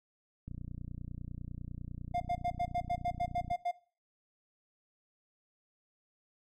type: click train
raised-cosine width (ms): 5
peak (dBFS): -30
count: 92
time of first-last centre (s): 0.48-3.513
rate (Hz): 30
type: tone bursts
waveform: triangle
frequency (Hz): 705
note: F5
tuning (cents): +16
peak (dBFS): -28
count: 11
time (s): 2.14-3.714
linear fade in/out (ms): 10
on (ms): 64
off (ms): 87
effects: noise-tail reverb RT60 0.4 s tail -19 dB re dry